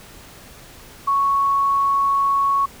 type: tone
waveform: sine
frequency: 1108.7 Hz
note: C#6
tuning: in tune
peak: -15 dBFS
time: 1.07-2.66 s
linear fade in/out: 10 ms
effects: pink hiss -43 dBFS RMS until 2.8 s